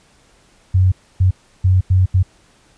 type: tone bursts at uneven times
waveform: sine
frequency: 92.9 Hz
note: F#2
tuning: 7 cents sharp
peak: -9 dBFS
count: 5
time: 0.74-0.92 / 1.2-1.31 / 1.64-1.81 / 1.9-2.06 / 2.14-2.23 s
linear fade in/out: 10 ms
effects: pink hiss -53 dBFS RMS until 2.77 s + resampled to 22050 Hz